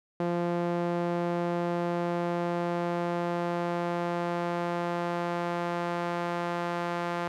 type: tone with band-pass filter sweep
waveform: sawtooth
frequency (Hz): 173.1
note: F3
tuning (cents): -15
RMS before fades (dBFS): -30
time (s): 0.2-7.28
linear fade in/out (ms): 2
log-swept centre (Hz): 490 to 1000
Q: 0.82
effects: none